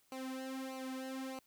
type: tone with flanger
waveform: sawtooth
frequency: 262.5 Hz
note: C4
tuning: 6 cents sharp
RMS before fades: -43 dBFS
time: 0.12-1.39 s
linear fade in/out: 0 ms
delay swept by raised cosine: 0.57 to 2.97 ms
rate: 1.6 Hz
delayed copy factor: -0.95
effects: white hiss -72 dBFS RMS until 1.46 s